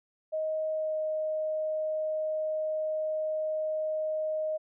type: tone with pitch glide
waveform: sine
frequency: 627 to 622.7 Hz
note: D#5 to D#5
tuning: +13 to +1 cents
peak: -28 dBFS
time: 0.32-4.58 s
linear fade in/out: 20 ms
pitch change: -12 cents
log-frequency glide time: 0.72-0.96 s
effects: none